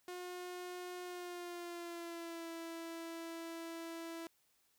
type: tone with pitch glide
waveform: sawtooth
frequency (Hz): 359.3 to 331.4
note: F4 to E4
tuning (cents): +49 to +9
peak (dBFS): -40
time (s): 0.08-4.27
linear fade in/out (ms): 2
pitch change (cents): -140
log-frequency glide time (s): 1.03-2.49
effects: white hiss -75 dBFS RMS until 4.78 s